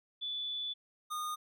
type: tone pair in turn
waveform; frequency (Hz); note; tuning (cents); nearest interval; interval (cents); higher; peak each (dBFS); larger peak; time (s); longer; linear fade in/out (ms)
sine / square; 3469 / 1226.5; A7 / D#6; -25 / -25; octave + tritone; 1800; first; -35 / -36; first; 0.21-0.74 / 1.1-1.36; first; 20
effects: none